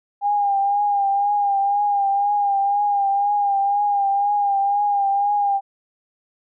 sine tone with vibrato, 807 Hz, G#5, 50 cents flat, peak -16 dBFS, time 0.21-5.61 s, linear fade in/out 50 ms, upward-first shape triangle, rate 2 Hz, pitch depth 44 cents each way, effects none

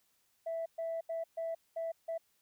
sine tone bursts at uneven times, 659.3 Hz, E5, in tune, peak -33 dBFS, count 6, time 0.46-0.66 / 0.78-1.01 / 1.09-1.24 / 1.37-1.55 / 1.76-1.92 / 2.08-2.18 s, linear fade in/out 10 ms, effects tanh soft clip ceiling -31 dBFS + white hiss -74 dBFS RMS until 2.41 s

